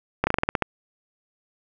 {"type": "slowing click train", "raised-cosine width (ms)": 0.5, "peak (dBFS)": -5, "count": 9, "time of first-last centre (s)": [0.24, 0.623], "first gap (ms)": 30, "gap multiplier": 1.13, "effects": []}